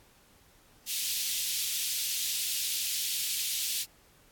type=high-pass noise; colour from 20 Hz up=pink; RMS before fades=-32 dBFS; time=0.86-3.86 s; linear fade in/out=50 ms; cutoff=3000 Hz; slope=24 dB/octave; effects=pink hiss -61 dBFS RMS until 4.31 s + AAC 64 kbps